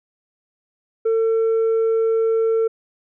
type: tone with tanh clipping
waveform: sine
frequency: 450 Hz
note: A4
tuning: 39 cents sharp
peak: -16 dBFS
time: 1.05-2.68 s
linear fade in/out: 10 ms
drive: 2 dB
effects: none